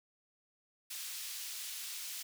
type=high-pass noise; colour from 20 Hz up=pink; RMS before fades=-43 dBFS; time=0.9-2.23 s; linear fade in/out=10 ms; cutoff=3300 Hz; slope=12 dB/octave; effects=none